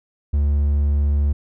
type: tone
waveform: triangle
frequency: 72.2 Hz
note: D2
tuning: 29 cents flat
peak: -13 dBFS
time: 0.33-1.33 s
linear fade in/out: 10 ms
effects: none